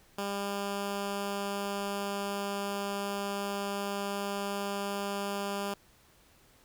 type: tone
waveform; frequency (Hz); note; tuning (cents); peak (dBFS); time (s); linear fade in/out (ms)
10% pulse; 200.3; G3; +38; -24; 0.18-5.74; 5
effects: pink hiss -62 dBFS RMS until 6.64 s